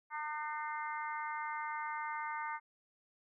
harmonic tone with a mistuned harmonic, 303 Hz, D#4, 46 cents flat, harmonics 3 / 4 / 5 / 6 / 7, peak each -40 / -43 / -46 / -49 / -46 dBFS, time 0.1-2.6 s, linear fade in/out 50 ms, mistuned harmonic 7, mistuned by -17 cents, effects none

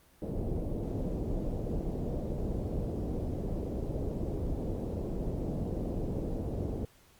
pink low-pass noise, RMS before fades -34 dBFS, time 0.22-6.85 s, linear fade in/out 2 ms, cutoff 560 Hz, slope 24 dB/octave, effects pink hiss -62 dBFS RMS until 7.19 s + Opus 32 kbps

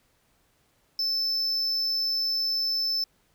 triangle tone, 5274 Hz, E8, in tune, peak -23 dBFS, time 0.99-3.04 s, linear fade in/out 2 ms, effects pink hiss -67 dBFS RMS until 3.34 s

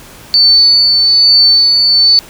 sine tone with tremolo, 4501 Hz, C#8, 26 cents sharp, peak -3 dBFS, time 0.34-2.19 s, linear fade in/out 0 ms, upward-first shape sine, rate 1.2 Hz, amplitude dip 30%, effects pink hiss -35 dBFS RMS until 2.29 s

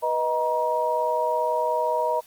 sine tone cluster, 490.2 / 626 / 949 Hz, B4 / D#5 / A#5, -13 / +10 / +31 cents, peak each -28 / -25 / -24 dBFS, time 0.02-2.21 s, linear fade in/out 20 ms, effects white hiss -53 dBFS RMS until 2.26 s + Opus 24 kbps

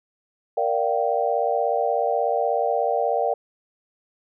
sine chord, G minor seventh, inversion first, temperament equal with one note detuned, 466.2 / 587.3 / 698.5 / 775 Hz, Bb4 / D5 / F5 / G5, 0 / 0 / 0 / -20 cents, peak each -25 dBFS, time 0.57-3.34 s, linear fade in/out 5 ms, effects none

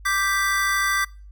square chord, G major, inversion second, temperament equal, 1174.7 / 1568 / 1975.5 Hz, D6 / G6 / B6, 0 / 0 / 0 cents, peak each -25 dBFS, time 0.05-1.05 s, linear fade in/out 10 ms, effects noise-tail reverb RT60 0.4 s tail -25 dB re dry + added 50 Hz sine -40 dBFS peak until 1.31 s

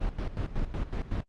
brown noise with tremolo, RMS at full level -29 dBFS, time 0-1.24 s, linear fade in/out 20 ms, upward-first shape square, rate 5.4 Hz, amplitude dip 75%, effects low-pass 4000 Hz 12 dB/octave + Opus 24 kbps

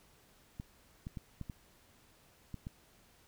clicks, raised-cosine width 5 ms, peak -29 dBFS, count 7, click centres 0.599 / 1.069 / 1.172 / 1.413 / 1.498 / 2.543 / 2.669 s, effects pink hiss -65 dBFS RMS until 3.27 s

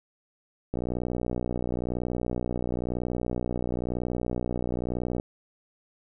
click train, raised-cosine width 2 ms, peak -16 dBFS, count 273, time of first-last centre 0.74-5.199 s, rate 61 Hz, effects none

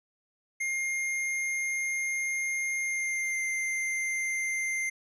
square tone with pitch glide, 2123 to 2093 Hz, C7 to C7, +25 to 0 cents, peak -29 dBFS, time 0.6-4.9 s, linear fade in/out 10 ms, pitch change -25 cents, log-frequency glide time 2.8-3.42 s, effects resampled to 24000 Hz

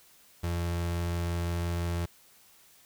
35% pulse tone, 85.8 Hz, F2, 30 cents flat, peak -27 dBFS, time 0.43-2.06 s, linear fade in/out 10 ms, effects white hiss -59 dBFS RMS until 2.85 s

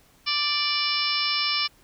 harmonic tone, 587.3 Hz, D5, in tune, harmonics 2 / 3 / 4 / 5 / 6 / 7 / 8 / 9, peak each -31 / -38 / -29 / -30 / -33 / -32 / -32 / -27 dBFS, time 0.26-1.68 s, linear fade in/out 20 ms, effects pink hiss -58 dBFS RMS until 1.83 s

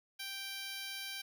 10% pulse tone with high-pass filter, 784 Hz, G5, in tune, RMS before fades -43 dBFS, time 0.19-1.22 s, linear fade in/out 10 ms, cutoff 1800 Hz, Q 0.64, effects none

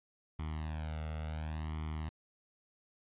sawtooth tone with flanger, 77.78 Hz, D#2, in tune, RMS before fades -39 dBFS, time 0.39-2.09 s, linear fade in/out 0 ms, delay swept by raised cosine 0.93 to 1.47 ms, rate 0.69 Hz, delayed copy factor +0.95, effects resampled to 8000 Hz

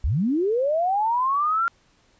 sine linear sweep, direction up, 49 to 1396.9 Hz, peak -19 dBFS, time 0.04-1.68 s, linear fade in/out 0 ms, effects pink hiss -61 dBFS RMS until 2.19 s + resampled to 16000 Hz

